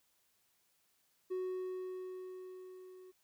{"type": "tone with level ramp", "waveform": "triangle", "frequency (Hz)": 370, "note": "F#4", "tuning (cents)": 0, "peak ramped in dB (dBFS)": [-32, -51], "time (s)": [1.3, 3.12], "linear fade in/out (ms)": 20, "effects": ["tanh soft clip ceiling -28 dBFS", "white hiss -75 dBFS RMS until 3.23 s"]}